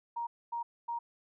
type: tone bursts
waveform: sine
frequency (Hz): 939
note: A#5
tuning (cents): +12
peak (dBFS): -33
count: 3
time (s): 0.16-0.99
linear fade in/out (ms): 10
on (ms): 110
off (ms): 250
effects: none